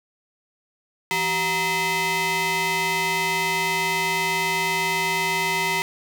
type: ring-modulated tone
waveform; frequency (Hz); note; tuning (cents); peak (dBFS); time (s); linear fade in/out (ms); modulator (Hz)
sawtooth; 552; C#5; -7; -14; 1.11-5.82; 0; 1490
effects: none